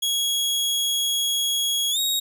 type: tone with pitch glide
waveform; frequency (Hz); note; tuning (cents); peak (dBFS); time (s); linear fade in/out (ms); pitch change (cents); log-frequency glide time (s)
sawtooth; 3322 to 3772; G#7 to A#7; 0 to +20; -18; 0.02-2.2; 10; +220; 1.91-1.99
effects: none